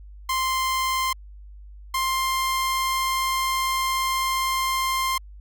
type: tone pair in turn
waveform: sawtooth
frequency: 1046.5 / 1053.2 Hz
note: C6 / C6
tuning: 0 / +11 cents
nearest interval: unison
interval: 11 cents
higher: second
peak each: -18 dBFS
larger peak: neither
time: 0.29-1.13 / 1.94-5.18 s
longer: second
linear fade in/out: 5 ms
effects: added 50 Hz sine -40 dBFS peak until 5.4 s